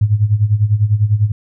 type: tone with tremolo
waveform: sine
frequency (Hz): 105.3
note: G#2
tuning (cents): +24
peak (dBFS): -7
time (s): 0.01-1.32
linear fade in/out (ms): 5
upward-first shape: sine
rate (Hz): 10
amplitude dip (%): 80
effects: none